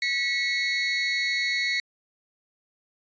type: tone pair together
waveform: 30% pulse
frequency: 1943.5 / 2196 Hz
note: B6 / C#7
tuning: -28 / -17 cents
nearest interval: major second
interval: 211 cents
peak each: -24 / -23 dBFS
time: 0.02-1.8 s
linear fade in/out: 2 ms
effects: resampled to 16000 Hz